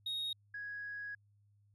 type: tone pair in turn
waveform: sine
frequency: 3748 / 1661.8 Hz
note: A#7 / G#6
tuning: +9 / +1 cents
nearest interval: octave + major second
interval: 1408 cents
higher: first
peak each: -33 / -40 dBFS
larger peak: first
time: 0.06-0.33 / 0.54-1.15 s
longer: second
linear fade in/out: 5 ms
effects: tanh soft clip ceiling -35 dBFS + added 102 Hz sine -66 dBFS peak until 1.74 s